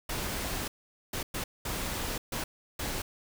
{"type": "noise bursts at uneven times", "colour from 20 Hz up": "pink", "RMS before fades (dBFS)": -34, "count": 6, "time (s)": [[0.09, 0.68], [1.13, 1.23], [1.34, 1.44], [1.65, 2.18], [2.32, 2.44], [2.79, 3.02]], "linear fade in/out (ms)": 5, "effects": []}